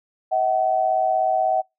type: tone pair together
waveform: sine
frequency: 640.6 / 757 Hz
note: E5 / F#5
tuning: -50 / +39 cents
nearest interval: minor third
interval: 289 cents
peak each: -22 / -19 dBFS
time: 0.31-1.62 s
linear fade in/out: 20 ms
effects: noise-tail reverb RT60 0.2 s tail -26 dB re dry